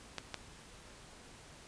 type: clicks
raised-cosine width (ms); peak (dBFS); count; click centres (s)
0.2; -20; 2; 0.183 / 0.343
effects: pink hiss -55 dBFS RMS until 1.67 s + resampled to 22050 Hz